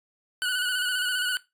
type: tone with vibrato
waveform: 25% pulse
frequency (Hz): 1480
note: F#6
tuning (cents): 0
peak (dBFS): -21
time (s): 0.42-1.37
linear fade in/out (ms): 0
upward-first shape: square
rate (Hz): 15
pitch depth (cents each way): 35
effects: noise-tail reverb RT60 0.2 s tail -17 dB re dry + resampled to 32000 Hz